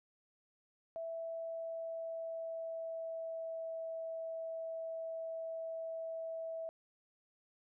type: tone with pitch glide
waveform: sine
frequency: 659.3 to 653.2 Hz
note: E5 to E5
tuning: 0 to -16 cents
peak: -39 dBFS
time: 0.96-6.69 s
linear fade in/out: 0 ms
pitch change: -16 cents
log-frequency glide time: 1.15-3.78 s
effects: none